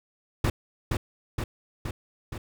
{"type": "noise with echo", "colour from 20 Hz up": "brown", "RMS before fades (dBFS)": -22, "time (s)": [0.44, 0.5], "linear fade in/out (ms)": 5, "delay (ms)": 470, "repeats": 4, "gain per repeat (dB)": -3, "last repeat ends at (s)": 2.38, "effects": []}